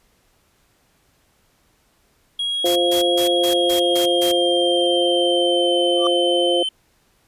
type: tone with pitch glide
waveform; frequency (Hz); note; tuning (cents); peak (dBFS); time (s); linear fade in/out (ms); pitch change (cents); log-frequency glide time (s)
triangle; 3299 to 3078; G#7 to G7; -12 to -32; -19; 2.39-6.69; 5; -120; 3.3-5.77
type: harmonic tone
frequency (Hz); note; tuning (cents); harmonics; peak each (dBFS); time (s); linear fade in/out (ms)
174.61; F3; 0; 2 / 3 / 4; -20 / -19 / -25; 2.64-6.63; 5
type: noise bursts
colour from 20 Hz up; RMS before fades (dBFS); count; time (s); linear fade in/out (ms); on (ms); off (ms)
white; -27; 7; 2.65-4.32; 10; 110; 150
type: tone with exponential growth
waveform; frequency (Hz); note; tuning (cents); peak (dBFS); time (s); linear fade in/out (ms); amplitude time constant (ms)
triangle; 1168; D6; -10; -15; 5.96-6.07; 2; 23
effects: pink hiss -61 dBFS RMS until 7.27 s + resampled to 32000 Hz